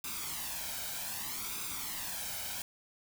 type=noise with flanger; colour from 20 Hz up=white; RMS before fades=-39 dBFS; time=0.04-2.62 s; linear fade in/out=2 ms; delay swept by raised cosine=0.81 to 1.32 ms; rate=0.64 Hz; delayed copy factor=+0.65; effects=none